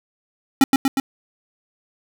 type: tone with echo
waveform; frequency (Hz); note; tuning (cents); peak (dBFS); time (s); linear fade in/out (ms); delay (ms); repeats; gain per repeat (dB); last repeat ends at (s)
square; 270.4; C#4; -43; -9; 0.61-0.64; 2; 120; 3; -3; 1
effects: none